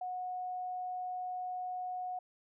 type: tone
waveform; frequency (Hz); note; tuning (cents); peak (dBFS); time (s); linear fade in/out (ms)
sine; 731; F#5; -21; -36; 0.01-2.19; 5
effects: none